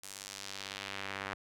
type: tone with band-pass filter sweep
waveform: sawtooth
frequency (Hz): 98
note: G2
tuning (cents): 0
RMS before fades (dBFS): -43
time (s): 0.03-1.34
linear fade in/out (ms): 5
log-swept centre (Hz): 8900 to 1600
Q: 1.1
effects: none